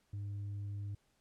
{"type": "tone with tanh clipping", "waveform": "sine", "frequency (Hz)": 101.3, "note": "G#2", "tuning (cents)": -43, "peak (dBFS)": -39, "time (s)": [0.13, 0.95], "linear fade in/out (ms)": 5, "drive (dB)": 2, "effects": ["pink hiss -75 dBFS RMS until 1.2 s", "low-pass 11000 Hz 12 dB/octave"]}